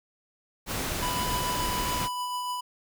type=noise; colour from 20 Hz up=pink; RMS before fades=-31 dBFS; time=0.66-2.09 s; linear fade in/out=50 ms
type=tone with tremolo; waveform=square; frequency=991 Hz; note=B5; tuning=6 cents sharp; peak=-29 dBFS; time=1.02-2.61 s; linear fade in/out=10 ms; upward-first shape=triangle; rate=6.9 Hz; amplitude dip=30%
effects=none